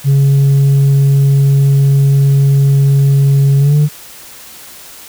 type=tone with pitch glide; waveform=sine; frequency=138.59 to 148.54 Hz; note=C#3 to D3; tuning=0 to +20 cents; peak=-3 dBFS; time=0.04-3.89 s; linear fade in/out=50 ms; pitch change=+120 cents; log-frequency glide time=3.59-3.77 s; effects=tanh soft clip ceiling -5 dBFS + white hiss -34 dBFS RMS until 5.08 s